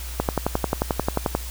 click train, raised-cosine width 1 ms, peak -6 dBFS, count 14, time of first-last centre 0.2-1.35 s, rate 11.3 Hz, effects added 60 Hz sine -31 dBFS peak until 1.5 s + white hiss -38 dBFS RMS until 1.5 s

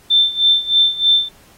sine tone with tremolo, 3558 Hz, A7, 19 cents sharp, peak -8 dBFS, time 0.1-1.29 s, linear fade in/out 10 ms, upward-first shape sine, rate 3.2 Hz, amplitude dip 85%, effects pink hiss -49 dBFS RMS until 1.57 s + AAC 48 kbps

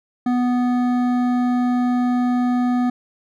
sine tone with hard clipping, 246.9 Hz, B3, in tune, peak -18 dBFS, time 0.26-2.9 s, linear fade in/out 5 ms, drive 11 dB, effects none

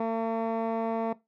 15% pulse tone with low-pass filter, 226.1 Hz, A3, 47 cents sharp, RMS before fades -29 dBFS, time 0-1.13 s, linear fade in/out 5 ms, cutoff 1100 Hz, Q 1.1, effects noise-tail reverb RT60 0.2 s tail -18 dB re dry

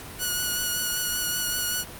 5% pulse tone with vibrato, 1459 Hz, F#6, 25 cents flat, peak -14 dBFS, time 0.18-1.85 s, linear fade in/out 50 ms, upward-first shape triangle, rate 5.2 Hz, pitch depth 24 cents each way, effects pink hiss -40 dBFS RMS until 1.99 s + Opus 48 kbps

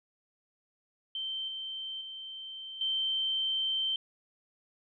sine tone with level steps, 3115 Hz, G7, 12 cents flat, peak -33 / -36 / -40 / -28 dBFS, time 1.15-3.96 s, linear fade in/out 2 ms, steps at 1.48 / 2.01 / 2.81 s, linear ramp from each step 2 ms, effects none

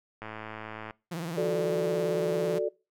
click train, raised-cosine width 0.5 ms, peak -24 dBFS, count 76, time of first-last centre 0.22-0.908 s, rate 109 Hz
sawtooth tone with vibrato, 168 Hz, E3, 33 cents sharp, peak -29 dBFS, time 1.11-2.59 s, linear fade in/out 10 ms, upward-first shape triangle, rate 18 Hz, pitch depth 140 cents each way
sine chord, D major, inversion first, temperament equal, 370 / 440 / 587.3 Hz, F#4 / A4 / D5, 0 / 0 / 0 cents, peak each -31 / -29 / -30 dBFS, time 1.37-2.69 s, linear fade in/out 10 ms
effects noise-tail reverb RT60 0.3 s tail -23 dB re dry

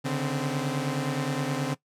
sawtooth tone cluster, 139.4 / 148.9 / 259 Hz, C#3 / D3 / C4, +10 / +24 / -17 cents, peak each -27 dBFS, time 0.04-1.75 s, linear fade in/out 20 ms, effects noise-tail reverb RT60 0.1 s tail -18 dB re dry + low-pass 11000 Hz 12 dB/octave

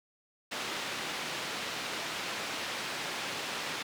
white band-pass noise, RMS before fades -37 dBFS, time 0.51-3.83 s, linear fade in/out 10 ms, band 160 to 3600 Hz, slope 12 dB/octave, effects none

